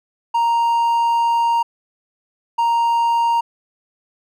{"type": "tone bursts at uneven times", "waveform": "triangle", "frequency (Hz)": 932.3, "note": "A#5", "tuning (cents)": 0, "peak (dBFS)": -12, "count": 2, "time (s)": [[0.34, 1.63], [2.58, 3.41]], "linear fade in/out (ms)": 10, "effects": []}